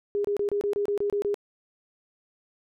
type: tone bursts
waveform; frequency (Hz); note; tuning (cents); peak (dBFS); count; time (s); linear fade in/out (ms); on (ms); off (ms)
sine; 408; G#4; -31; -23; 10; 0.15-1.343; 0; 95; 27
effects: none